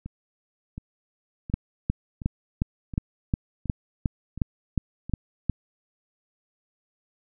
two click trains, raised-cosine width 5 ms, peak -23 / -10 dBFS, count 8 / 12, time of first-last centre 0.06-5.096 / 1.54-5.497 s, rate 1.39 / 2.78 Hz, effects none

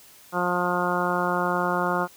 harmonic tone, 177.8 Hz, F3, 31 cents sharp, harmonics 1 / 2 / 3 / 4 / 5 / 6 / 7 / 8, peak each -30 / -30 / -30 / -30 / -30 / -30 / -30 / -30 dBFS, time 0.32-2.08 s, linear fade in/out 50 ms, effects white hiss -51 dBFS RMS until 2.16 s

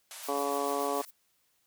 white band-pass noise, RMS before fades -45 dBFS, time 0.11-1.05 s, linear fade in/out 0 ms, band 560 to 12000 Hz, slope 48 dB/octave
violet noise with tremolo, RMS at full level -43 dBFS, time 0.22-1.11 s, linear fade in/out 20 ms, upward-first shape sine, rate 6.9 Hz, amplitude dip 80%
harmonic tone, 141.5 Hz, C#3, 36 cents sharp, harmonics 2 / 3 / 4 / 5 / 6 / 7 / 8, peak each -38 / -34 / -36 / -35 / -39 / -39 / -36 dBFS, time 0.28-1.02 s, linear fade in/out 10 ms
effects white hiss -72 dBFS RMS until 1.66 s

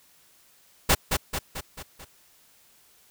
pink noise with echo, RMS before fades -18 dBFS, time 0.89-0.95 s, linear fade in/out 10 ms, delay 220 ms, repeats 5, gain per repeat -5 dB, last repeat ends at 2.05 s, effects white hiss -59 dBFS RMS until 3.1 s

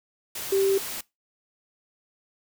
sine tone in noise, 390 Hz, G4, 9 cents flat, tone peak -19 dBFS, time 0.52-0.78 s, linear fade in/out 5 ms, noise white, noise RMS -34 dBFS, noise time 0.35-1.01 s, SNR +12 dB, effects noise-tail reverb RT60 0.2 s tail -21 dB re dry

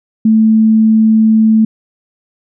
sine tone, 220 Hz, A3, in tune, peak -5 dBFS, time 0.25-1.65 s, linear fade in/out 5 ms, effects none

